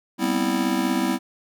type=chord; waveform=square; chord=C major seventh; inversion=second; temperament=just; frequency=196.22 / 245.3 / 261.6 / 327 Hz; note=G3 / B3 / C4 / E4; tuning=+2 / -12 / 0 / -14 cents; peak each=-28 / -27 / -27 / -26 dBFS; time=0.18-1.19 s; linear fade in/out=50 ms; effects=none